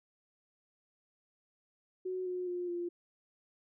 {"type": "tone with pitch steps", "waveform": "sine", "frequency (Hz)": [370, 362.6, 355.3, 348.2], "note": ["F#4", "F#4", "F4", "F4"], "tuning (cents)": [0, -35, 30, -5], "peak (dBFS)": -34, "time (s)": [2.05, 2.89], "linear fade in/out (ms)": 10, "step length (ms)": 210, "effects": []}